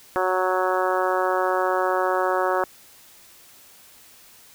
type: harmonic tone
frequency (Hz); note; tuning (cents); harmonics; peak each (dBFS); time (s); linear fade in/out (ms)
185; F#3; 0; 2 / 3 / 4 / 5 / 6 / 7 / 8 / 9; -26 / -25 / -27 / -28 / -28 / -29 / -32 / -34; 0.16-2.64; 0
effects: white hiss -50 dBFS RMS until 4.54 s